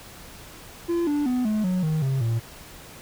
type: tone with pitch steps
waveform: triangle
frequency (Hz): 341.9 / 292.5 / 250.3 / 214.1 / 183.22 / 156.76 / 134.12 / 114.76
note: F4 / D4 / B3 / A3 / F#3 / D#3 / C3 / A#2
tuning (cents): -37 / -7 / +23 / -47 / -17 / +13 / +43 / -27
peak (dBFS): -19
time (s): 0.88-2.4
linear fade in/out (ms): 20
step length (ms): 190
effects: pink hiss -44 dBFS RMS until 3.01 s